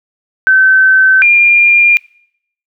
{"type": "tone pair in turn", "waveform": "sine", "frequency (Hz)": [1536, 2403], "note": ["G6", "D7"], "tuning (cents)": [-36, 39], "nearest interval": "minor sixth", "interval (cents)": 775, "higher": "second", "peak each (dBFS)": -4, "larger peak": "neither", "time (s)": [[0.47, 1.22], [1.22, 1.97]], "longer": "neither", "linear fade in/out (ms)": 0, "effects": ["noise-tail reverb RT60 0.7 s tail -24 dB re dry"]}